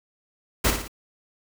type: noise with echo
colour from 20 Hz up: pink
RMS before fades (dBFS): -20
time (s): 0.64-0.71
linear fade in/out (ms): 10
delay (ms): 57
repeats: 3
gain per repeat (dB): -6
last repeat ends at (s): 0.881
effects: none